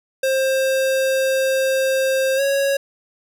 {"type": "tone with pitch glide", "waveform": "square", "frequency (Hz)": [530, 553.1], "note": ["C5", "C#5"], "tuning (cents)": [22, -4], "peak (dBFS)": -17, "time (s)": [0.23, 2.77], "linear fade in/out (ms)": 5, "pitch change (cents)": 74, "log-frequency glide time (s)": [2.36, 2.41], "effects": []}